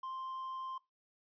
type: tone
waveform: triangle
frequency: 1048 Hz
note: C6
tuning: 2 cents sharp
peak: -38 dBFS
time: 0.03-0.78 s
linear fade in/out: 5 ms
effects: noise-tail reverb RT60 0.2 s tail -20 dB re dry + resampled to 11025 Hz